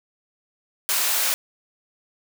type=high-pass noise; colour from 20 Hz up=white; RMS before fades=-22 dBFS; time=0.89-1.34 s; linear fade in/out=0 ms; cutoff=610 Hz; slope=12 dB/octave; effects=none